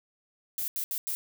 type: noise bursts at uneven times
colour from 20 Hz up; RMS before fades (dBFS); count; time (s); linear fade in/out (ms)
violet; -32; 4; 0.58-0.68 / 0.76-0.84 / 0.91-0.98 / 1.07-1.15; 0
effects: none